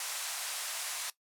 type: band-pass noise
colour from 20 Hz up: white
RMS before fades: -38 dBFS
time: 0-1.1 s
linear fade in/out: 2 ms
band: 660 to 11000 Hz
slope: 24 dB/octave
effects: noise-tail reverb RT60 0.1 s tail -17 dB re dry